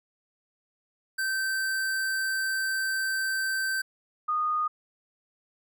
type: tone pair in turn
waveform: square / sine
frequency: 1552 / 1231.8 Hz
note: G6 / D#6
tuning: -18 / -18 cents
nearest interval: major third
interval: 400 cents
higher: first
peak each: -27 / -24 dBFS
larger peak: second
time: 1.18-3.82 / 4.28-4.68 s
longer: first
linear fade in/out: 10 ms
effects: none